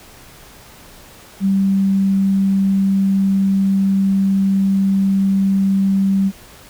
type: tone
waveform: sine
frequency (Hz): 194.6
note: G3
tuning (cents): -12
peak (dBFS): -12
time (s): 1.4-6.32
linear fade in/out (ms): 50
effects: pink hiss -42 dBFS RMS until 6.69 s